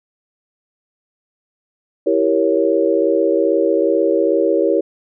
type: chord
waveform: sine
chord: E diminished seventh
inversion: none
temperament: equal with one note detuned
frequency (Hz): 329.6 / 392 / 468.1 / 554.4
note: E4 / G4 / Bb4 / Db5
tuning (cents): 0 / 0 / +7 / 0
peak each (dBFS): -18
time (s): 2.06-4.81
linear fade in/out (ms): 10
effects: none